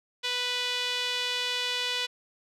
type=tone with band-pass filter; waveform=sawtooth; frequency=493.9 Hz; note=B4; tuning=in tune; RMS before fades=-30 dBFS; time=0.23-2.07 s; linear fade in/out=20 ms; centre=3400 Hz; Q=2.4; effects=none